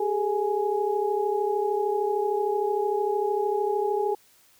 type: tone cluster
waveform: sine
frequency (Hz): 397.6 / 430.8 / 833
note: G4 / A4 / G#5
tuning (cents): +25 / -37 / +5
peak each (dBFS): -26 / -27 / -28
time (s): 0-4.15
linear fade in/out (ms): 5
effects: white hiss -59 dBFS RMS until 4.59 s